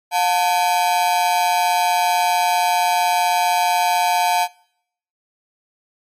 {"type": "ring-modulated tone", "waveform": "45% pulse", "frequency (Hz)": 802, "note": "G5", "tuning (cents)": 39, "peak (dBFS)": -12, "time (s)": [0.11, 4.48], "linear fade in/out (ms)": 50, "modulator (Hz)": 87.8, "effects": ["noise-tail reverb RT60 0.7 s tail -24 dB re dry", "MP3 64 kbps"]}